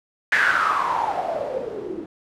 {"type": "noise with low-pass filter sweep", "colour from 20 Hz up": "blue", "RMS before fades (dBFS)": -23, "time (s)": [0.32, 2.06], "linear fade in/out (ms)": 2, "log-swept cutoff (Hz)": [1800, 310], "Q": 8.5, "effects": []}